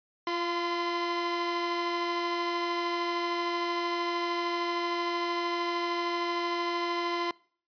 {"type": "tone pair together", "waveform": "sawtooth", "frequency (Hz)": [346.1, 1025.2], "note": ["F4", "C6"], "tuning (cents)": [-16, -36], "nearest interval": "octave + perfect fifth", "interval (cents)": 1880, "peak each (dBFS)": [-27, -28], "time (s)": [0.27, 7.31], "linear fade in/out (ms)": 2, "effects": ["noise-tail reverb RT60 0.5 s tail -24 dB re dry", "resampled to 11025 Hz"]}